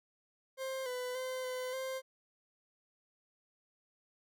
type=tone with pitch steps; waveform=40% pulse; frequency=528 / 499.5 / 515 / 508 / 525 Hz; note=C5 / B4 / C5 / B4 / C5; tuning=+16 / +20 / -28 / +49 / +6 cents; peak=-36 dBFS; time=0.57-2.02 s; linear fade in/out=50 ms; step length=290 ms; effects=none